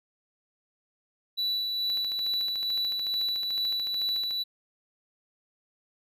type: tone with tremolo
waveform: triangle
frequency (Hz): 3951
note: B7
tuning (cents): 0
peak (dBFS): -24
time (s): 1.37-4.44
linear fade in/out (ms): 20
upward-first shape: sine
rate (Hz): 2.3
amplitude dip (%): 30
type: click train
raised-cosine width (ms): 0.2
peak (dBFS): -26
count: 34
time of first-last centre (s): 1.9-4.309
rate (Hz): 13.7
effects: none